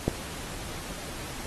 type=click; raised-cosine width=2 ms; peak=-9 dBFS; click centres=0.08 s; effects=pink hiss -39 dBFS RMS until 1.46 s + AAC 32 kbps